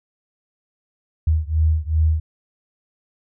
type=beating tone pair; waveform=sine; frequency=77.78 / 80.38 Hz; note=D#2 / E2; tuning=0 / -43 cents; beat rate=2.6 Hz; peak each=-18 / -19 dBFS; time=1.27-2.2 s; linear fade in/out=5 ms; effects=none